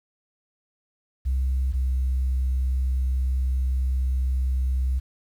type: tone pair in turn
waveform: sine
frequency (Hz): 65.41 / 64.66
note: C2 / C2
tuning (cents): 0 / -20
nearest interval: unison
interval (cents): 20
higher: first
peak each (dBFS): -19 / -19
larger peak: neither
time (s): 1.25-1.73 / 1.73-5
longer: second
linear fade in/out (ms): 20
effects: tanh soft clip ceiling -18 dBFS + 9-bit